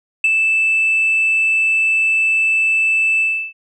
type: tone with ADSR envelope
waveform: sine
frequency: 2637 Hz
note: E7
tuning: in tune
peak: -7 dBFS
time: 0.24-3.53 s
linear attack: 4 ms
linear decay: 32 ms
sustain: -4 dB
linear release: 330 ms
effects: tanh soft clip ceiling -9 dBFS